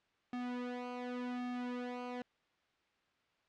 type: tone with flanger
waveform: sawtooth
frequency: 246.9 Hz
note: B3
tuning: in tune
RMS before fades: -41 dBFS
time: 0.33-2.22 s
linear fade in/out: 2 ms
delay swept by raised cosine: 2 to 3.5 ms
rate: 0.88 Hz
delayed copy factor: -0.8
effects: white hiss -75 dBFS RMS until 3.48 s + low-pass 3000 Hz 12 dB/octave